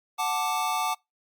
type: chord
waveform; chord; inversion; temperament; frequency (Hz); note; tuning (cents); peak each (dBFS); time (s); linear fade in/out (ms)
square; D major; first; equal; 740 / 880 / 1174.7; F#5 / A5 / D6; 0 / 0 / 0; -31 / -30 / -30; 0.18-0.95; 20
effects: noise-tail reverb RT60 0.2 s tail -26 dB re dry + Opus 48 kbps